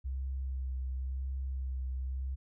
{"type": "tone with vibrato", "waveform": "sine", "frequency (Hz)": 65.41, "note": "C2", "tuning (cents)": 0, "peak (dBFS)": -33, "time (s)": [0.04, 2.36], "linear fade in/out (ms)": 20, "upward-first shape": "sine", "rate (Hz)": 0.95, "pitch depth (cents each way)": 23, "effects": []}